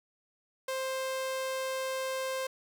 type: tone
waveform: sawtooth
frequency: 525 Hz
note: C5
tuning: 6 cents sharp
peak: -28 dBFS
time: 0.68-2.47 s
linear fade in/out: 5 ms
effects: none